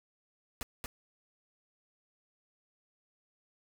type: noise with echo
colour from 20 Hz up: pink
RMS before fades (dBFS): -38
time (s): 0.61-0.63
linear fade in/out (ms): 0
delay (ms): 230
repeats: 1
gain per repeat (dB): -2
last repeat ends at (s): 0.86
effects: none